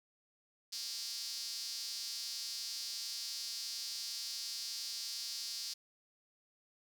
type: tone with high-pass filter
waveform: sawtooth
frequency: 231.4 Hz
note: A#3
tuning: 13 cents flat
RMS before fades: -42 dBFS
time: 0.72-5.74 s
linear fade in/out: 10 ms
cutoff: 4800 Hz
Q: 4.4
effects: none